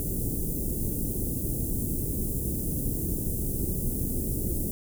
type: band-stop noise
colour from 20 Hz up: pink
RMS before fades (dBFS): -29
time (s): 0-4.71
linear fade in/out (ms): 0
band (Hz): 380 to 9900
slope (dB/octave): 24
effects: none